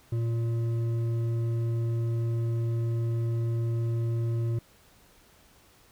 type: tone with hard clipping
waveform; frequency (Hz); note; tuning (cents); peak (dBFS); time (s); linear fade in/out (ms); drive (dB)
sine; 115.8; A#2; -11; -27; 0.12-4.59; 5; 7
effects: pink hiss -59 dBFS RMS until 5.91 s